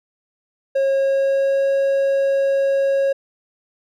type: tone with pitch glide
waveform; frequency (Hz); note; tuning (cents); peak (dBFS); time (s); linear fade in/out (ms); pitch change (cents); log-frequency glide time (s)
triangle; 543 to 548; C#5 to C#5; -36 to -20; -13; 0.75-3.13; 10; +16; 0.94-1.69
effects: none